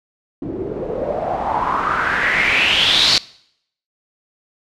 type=noise with low-pass filter sweep; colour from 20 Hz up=white; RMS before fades=-18 dBFS; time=0.42-3.18 s; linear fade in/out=2 ms; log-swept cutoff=300 to 4500 Hz; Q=5.4; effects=noise-tail reverb RT60 0.7 s tail -22 dB re dry